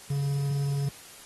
triangle tone with quantisation, 140.5 Hz, C#3, 24 cents sharp, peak -23 dBFS, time 0.1-0.89 s, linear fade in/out 5 ms, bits 8, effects white hiss -48 dBFS RMS until 1.25 s + AAC 32 kbps

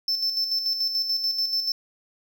triangle tone with tremolo, 5300 Hz, E8, 9 cents sharp, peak -20 dBFS, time 0.08-1.72 s, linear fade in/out 2 ms, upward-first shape square, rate 6.9 Hz, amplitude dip 50%, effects none

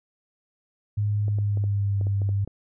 sine tone with pitch glide, 103.83 to 99.66 Hz, G#2 to G2, 0 to +29 cents, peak -21 dBFS, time 0.97-2.45 s, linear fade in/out 10 ms, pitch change -71 cents, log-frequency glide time 1.26-1.96 s
clicks, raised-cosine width 2 ms, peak -25 dBFS, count 9, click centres 1.282 / 1.386 / 1.573 / 1.64 / 2.012 / 2.069 / 2.218 / 2.291 / 2.476 s
effects none

